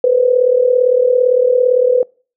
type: tone with amplitude modulation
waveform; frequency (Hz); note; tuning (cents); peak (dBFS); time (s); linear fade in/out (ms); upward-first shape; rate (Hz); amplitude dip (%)
sine; 499.9; B4; +21; -5; 0.04-2.03; 2; sine; 37.7; 75
effects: noise-tail reverb RT60 0.4 s tail -26 dB re dry